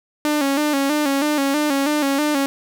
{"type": "tone with vibrato", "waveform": "sawtooth", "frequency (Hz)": 287.4, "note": "D4", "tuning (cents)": -37, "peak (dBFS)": -13, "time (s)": [0.25, 2.46], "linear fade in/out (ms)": 0, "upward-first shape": "square", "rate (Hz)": 3.1, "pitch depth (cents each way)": 72, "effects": []}